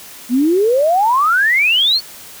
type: exponential sweep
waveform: sine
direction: up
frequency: 233.1 to 4536 Hz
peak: -10 dBFS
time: 0.29-2.01 s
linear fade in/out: 50 ms
effects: white hiss -36 dBFS RMS until 2.4 s